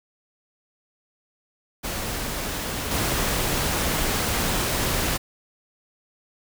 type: noise with level steps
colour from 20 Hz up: pink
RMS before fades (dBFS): -29 / -24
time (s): 1.83-5.18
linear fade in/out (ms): 20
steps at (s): 2.91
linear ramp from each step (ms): 5
effects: none